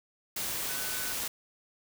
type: tone in noise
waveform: sine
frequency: 1500 Hz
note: F#6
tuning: 23 cents sharp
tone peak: -42 dBFS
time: 0.69-1.13 s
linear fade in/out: 5 ms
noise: white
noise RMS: -34 dBFS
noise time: 0.36-1.28 s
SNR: -11 dB
effects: none